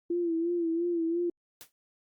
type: tone with vibrato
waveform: sine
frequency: 338.3 Hz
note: E4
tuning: 45 cents sharp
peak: -26 dBFS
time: 0.1-1.3 s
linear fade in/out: 5 ms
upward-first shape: sine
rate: 2.9 Hz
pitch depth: 60 cents each way
type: noise with exponential decay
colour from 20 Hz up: white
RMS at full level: -42 dBFS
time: 1.61-1.72 s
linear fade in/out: 0 ms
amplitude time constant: 22 ms
effects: Opus 48 kbps